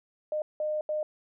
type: tone bursts at uneven times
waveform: sine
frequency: 610 Hz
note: D#5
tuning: 34 cents flat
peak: -27 dBFS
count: 3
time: 0.32-0.42 / 0.6-0.81 / 0.89-1.03 s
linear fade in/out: 2 ms
effects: none